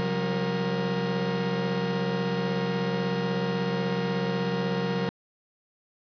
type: tone cluster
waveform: 40% pulse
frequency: 134.5 / 180.1 / 196.4 / 467.7 Hz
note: C3 / F#3 / G3 / A#4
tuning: +48 / -46 / +4 / +6 cents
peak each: -33 / -28 / -34 / -29 dBFS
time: 0-5.09 s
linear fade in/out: 0 ms
effects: resampled to 11025 Hz + 9-bit